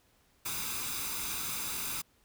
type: noise with comb filter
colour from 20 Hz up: white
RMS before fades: -36 dBFS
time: 0.45-2.02 s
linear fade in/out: 10 ms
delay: 0.81 ms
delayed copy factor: +0.6
effects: pink hiss -68 dBFS RMS until 2.24 s